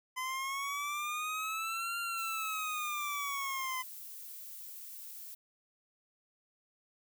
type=linear two-way sweep; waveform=25% pulse; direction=up then down; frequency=1018 to 1392 to 1018 Hz; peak=-31 dBFS; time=0.16-3.83 s; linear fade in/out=20 ms; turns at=1.99 s
type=noise; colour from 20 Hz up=violet; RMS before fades=-47 dBFS; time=2.17-5.35 s; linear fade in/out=10 ms
effects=none